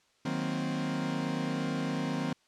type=chord; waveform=40% pulse; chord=C half-diminished seventh; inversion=first; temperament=equal; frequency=155.56 / 185 / 233.1 / 261.6 Hz; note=Eb3 / Gb3 / Bb3 / C4; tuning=0 / 0 / 0 / 0 cents; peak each=-35 / -37 / -37 / -33 dBFS; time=0.25-2.33 s; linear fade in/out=5 ms; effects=white hiss -68 dBFS RMS until 2.47 s + low-pass 6000 Hz 12 dB/octave